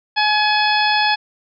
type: harmonic tone with a mistuned harmonic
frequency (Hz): 846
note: G#5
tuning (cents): +32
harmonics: 1 / 2 / 3 / 4 / 5 / 6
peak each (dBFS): -17 / -20 / -22 / -23 / -24 / -25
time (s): 0.16-1.16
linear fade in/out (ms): 20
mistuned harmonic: 5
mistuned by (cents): +40
effects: none